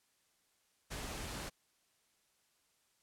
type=noise; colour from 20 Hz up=pink; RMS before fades=-43 dBFS; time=0.9-1.5 s; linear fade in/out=20 ms; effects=white hiss -75 dBFS RMS until 3.02 s + low-pass 11000 Hz 12 dB/octave